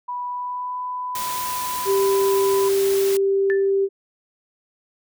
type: tone with pitch glide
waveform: sine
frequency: 983 to 997.3 Hz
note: B5 to B5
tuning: -8 to +17 cents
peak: -25 dBFS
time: 0.08-2.69 s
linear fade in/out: 10 ms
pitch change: +25 cents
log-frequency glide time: 0.25-0.78 s
type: noise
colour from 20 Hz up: white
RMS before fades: -30 dBFS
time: 1.15-3.17 s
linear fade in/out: 2 ms
type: tone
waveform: sine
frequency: 392.1 Hz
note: G4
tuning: in tune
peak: -16 dBFS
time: 1.85-3.89 s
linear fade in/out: 50 ms
type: tone with exponential decay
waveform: sine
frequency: 1760 Hz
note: A6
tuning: in tune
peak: -21 dBFS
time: 3.5-3.7 s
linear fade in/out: 0 ms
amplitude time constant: 42 ms
effects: none